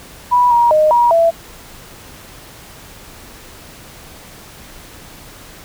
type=tone with pitch steps; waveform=sine; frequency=981 / 949 / 616 / 955 / 667 Hz; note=B5 / A#5 / D#5 / A#5 / E5; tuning=-12 / +31 / -17 / +42 / +20 cents; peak=-8 dBFS; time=0.31-1.31 s; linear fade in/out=20 ms; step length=200 ms; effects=pink hiss -38 dBFS RMS until 5.64 s